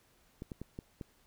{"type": "clicks", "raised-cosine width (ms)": 3, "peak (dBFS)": -28, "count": 5, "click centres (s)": [0.421, 0.518, 0.616, 0.789, 1.012], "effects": ["pink hiss -68 dBFS RMS until 1.26 s"]}